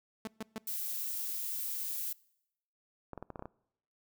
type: tone bursts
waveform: sawtooth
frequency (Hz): 220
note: A3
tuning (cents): 0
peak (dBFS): -33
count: 3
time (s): 0.25-0.582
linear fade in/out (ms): 2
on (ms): 24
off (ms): 130
type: noise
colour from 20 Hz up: violet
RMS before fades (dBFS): -37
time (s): 0.67-2.13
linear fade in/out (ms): 5
type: clicks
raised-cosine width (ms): 1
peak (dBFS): -28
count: 8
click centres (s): 3.133 / 3.177 / 3.226 / 3.303 / 3.358 / 3.394 / 3.424 / 3.456
effects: noise-tail reverb RT60 0.8 s tail -24 dB re dry